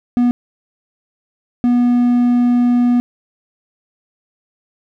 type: tone bursts at uneven times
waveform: triangle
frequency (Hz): 243.3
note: B3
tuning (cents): -26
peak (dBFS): -8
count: 2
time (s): 0.17-0.31 / 1.64-3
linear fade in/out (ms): 0
effects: none